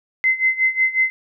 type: tone with tremolo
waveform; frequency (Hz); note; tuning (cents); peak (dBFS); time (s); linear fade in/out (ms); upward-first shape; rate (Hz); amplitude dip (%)
sine; 2059; C7; -28; -12; 0.24-1.1; 0; sine; 5.5; 85
effects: none